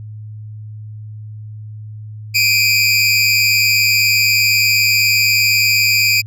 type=tone pair together; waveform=25% pulse; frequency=2349 / 2489 Hz; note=D7 / D#7; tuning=0 / 0 cents; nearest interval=minor second; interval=100 cents; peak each=-10 dBFS; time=2.34-6.22 s; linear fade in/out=20 ms; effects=added 107 Hz sine -28 dBFS peak until 6.26 s